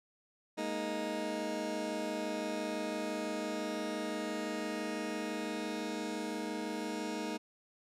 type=chord; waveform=20% pulse; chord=Ab suspended second; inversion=none; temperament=just; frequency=207.7 / 233.6 / 311.5 Hz; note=Ab3 / Bb3 / Eb4; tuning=0 / +4 / +2 cents; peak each=-36 / -36 / -33 dBFS; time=0.57-7.38 s; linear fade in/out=20 ms; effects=low-pass 9000 Hz 12 dB/octave